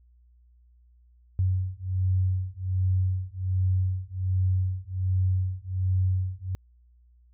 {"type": "beating tone pair", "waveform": "sine", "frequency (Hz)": [92.5, 93.8], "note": ["F#2", "F#2"], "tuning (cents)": [0, 24], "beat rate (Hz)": 1.3, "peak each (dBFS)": -26, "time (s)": [1.39, 6.55], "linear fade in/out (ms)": 0, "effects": ["added 60 Hz sine -55 dBFS peak until 7.33 s"]}